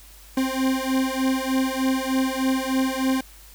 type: beating tone pair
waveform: 40% pulse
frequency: 261.5 / 264.8 Hz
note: C4 / C4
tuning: -1 / +21 cents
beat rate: 3.3 Hz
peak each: -23 dBFS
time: 0.37-3.21 s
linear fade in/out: 5 ms
effects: added 50 Hz sine -47 dBFS peak until 3.54 s + white hiss -49 dBFS RMS until 3.54 s